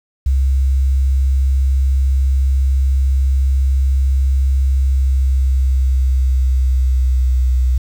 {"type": "tone with pitch glide", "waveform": "sine", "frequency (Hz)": [67, 63.24], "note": ["C2", "B1"], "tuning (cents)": [42, 42], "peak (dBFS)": -10, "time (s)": [0.26, 7.78], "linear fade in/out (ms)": 5, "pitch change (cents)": -100, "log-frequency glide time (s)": [4.67, 7.57], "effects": ["tanh soft clip ceiling -6 dBFS", "7-bit"]}